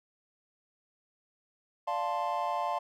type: chord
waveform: triangle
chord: D minor seventh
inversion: none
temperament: equal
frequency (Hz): 587.3 / 698.5 / 880 / 1046.5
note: D5 / F5 / A5 / C6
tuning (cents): 0 / 0 / 0 / 0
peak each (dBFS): -36 / -32 / -32 / -33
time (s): 1.87-2.79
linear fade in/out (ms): 10
effects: none